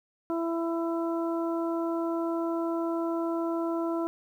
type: harmonic tone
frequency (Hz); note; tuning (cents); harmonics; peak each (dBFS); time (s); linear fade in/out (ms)
333.4; E4; +20; 1 / 2 / 3 / 4; -28 / -34 / -38 / -40; 0.3-4.07; 0
effects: 10-bit